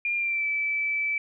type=tone with pitch glide; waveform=sine; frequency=2403 to 2313 Hz; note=D7 to D7; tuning=+39 to -27 cents; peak=-24 dBFS; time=0.05-1.18 s; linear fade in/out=2 ms; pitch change=-66 cents; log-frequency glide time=0.15-0.46 s; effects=none